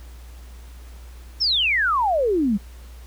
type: exponential sweep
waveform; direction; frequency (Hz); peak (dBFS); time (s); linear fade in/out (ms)
sine; down; 5588 to 188.6; -17; 1.4-2.58; 20
effects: added 60 Hz sine -38 dBFS peak until 3.06 s + pink hiss -51 dBFS RMS until 3.06 s